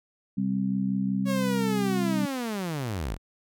harmonic tone, 65.41 Hz, C2, in tune, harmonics 2 / 3 / 4, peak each -35 / -25 / -31 dBFS, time 0.37-2.26 s, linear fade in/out 10 ms
sawtooth linear sweep, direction down, 559 to 34.82 Hz, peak -25 dBFS, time 1.25-3.18 s, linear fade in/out 50 ms
effects none

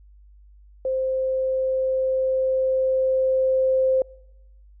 sine tone with level ramp, 523.3 Hz, C5, in tune, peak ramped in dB -21 to -16 dBFS, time 0.85-4.02 s, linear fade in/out 2 ms, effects noise-tail reverb RT60 1.0 s tail -26 dB re dry + added 50 Hz sine -47 dBFS peak until 4.8 s

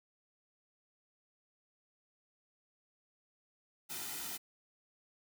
white noise with comb filter, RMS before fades -42 dBFS, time 3.89-4.38 s, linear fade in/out 20 ms, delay 1.8 ms, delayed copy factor -0.7, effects none

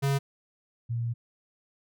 square / sine tone pair in turn, 138.59 / 117.28 Hz, C#3 / A#2, 0 / +11 cents, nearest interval minor third, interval 289 cents, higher first, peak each -24 / -27 dBFS, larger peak first, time 0.02-0.19 / 0.89-1.14 s, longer second, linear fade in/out 20 ms, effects none

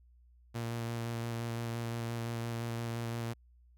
sawtooth tone with vibrato, 116.54 Hz, A#2, in tune, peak -31 dBFS, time 0.54-3.34 s, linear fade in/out 20 ms, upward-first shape square, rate 5.8 Hz, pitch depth 12 cents each way, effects added 60 Hz sine -59 dBFS peak until 3.77 s

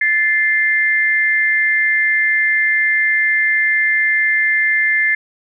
sine tone pair together, 1748.8 / 2093 Hz, A6 / C7, -11 / 0 cents, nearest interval minor third, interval 311 cents, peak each -15 dBFS, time 0.01-5.15 s, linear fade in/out 5 ms, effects none

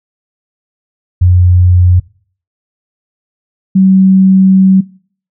sine tone pair in turn, 89.7 / 190.07 Hz, F2 / F#3, +47 / +47 cents, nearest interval octave + minor second, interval 1300 cents, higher second, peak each -3 dBFS, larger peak neither, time 1.21-2 / 3.75-4.81 s, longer second, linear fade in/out 10 ms, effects noise-tail reverb RT60 0.5 s tail -22 dB re dry

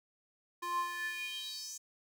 square tone with high-pass filter sweep, 349.2 Hz, F4, in tune, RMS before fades -39 dBFS, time 0.62-1.78 s, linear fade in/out 10 ms, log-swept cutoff 770 to 6800 Hz, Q 5.8, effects none

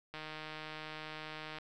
click train, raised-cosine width 0.3 ms, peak -28 dBFS, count 225, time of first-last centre 0.14-1.585 s, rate 155 Hz, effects none

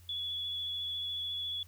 sine tone with vibrato, 3402 Hz, G#7, 41 cents sharp, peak -34 dBFS, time 0.09-1.63 s, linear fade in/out 2 ms, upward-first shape square, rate 14 Hz, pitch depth 15 cents each way, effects added 87 Hz sine -54 dBFS peak until 1.67 s + white hiss -64 dBFS RMS until 1.67 s

